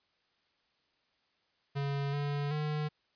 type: tone with pitch steps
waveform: square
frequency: 140.5 / 143.9 / 151.1 Hz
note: C#3 / D3 / D3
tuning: +24 / -35 / +50 cents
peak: -32 dBFS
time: 1.75-2.89 s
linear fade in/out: 20 ms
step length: 380 ms
effects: white hiss -74 dBFS RMS until 3.15 s + resampled to 11025 Hz